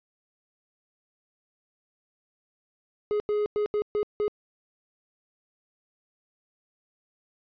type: tone bursts at uneven times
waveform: triangle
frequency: 418.2 Hz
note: G#4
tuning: 12 cents sharp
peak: -21 dBFS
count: 6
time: 3.11-3.2 / 3.29-3.46 / 3.56-3.66 / 3.74-3.82 / 3.95-4.03 / 4.2-4.28 s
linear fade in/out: 0 ms
effects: resampled to 11025 Hz